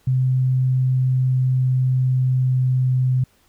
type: tone with pitch glide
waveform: sine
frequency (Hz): 129.1 to 128.21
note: C3 to C3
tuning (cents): -23 to -35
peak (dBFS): -15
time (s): 0.07-3.24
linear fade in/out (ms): 5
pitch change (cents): -12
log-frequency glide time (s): 0.81-3.08
effects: pink hiss -59 dBFS RMS until 3.48 s